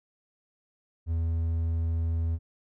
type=tone; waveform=triangle; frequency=82.41 Hz; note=E2; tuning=in tune; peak=-23 dBFS; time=1.06-2.39 s; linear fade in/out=50 ms; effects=none